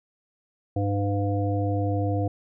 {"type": "harmonic tone", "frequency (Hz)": 100.7, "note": "G2", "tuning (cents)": 47, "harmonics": [1, 3, 5, 7], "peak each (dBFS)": [-24, -29, -31, -32], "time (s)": [0.76, 2.28], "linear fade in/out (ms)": 5, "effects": []}